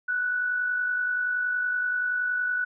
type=tone with amplitude modulation; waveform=sine; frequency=1480 Hz; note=F#6; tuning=in tune; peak=-22 dBFS; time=0.08-2.65 s; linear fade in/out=10 ms; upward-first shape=sine; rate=50.6 Hz; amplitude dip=40%; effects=none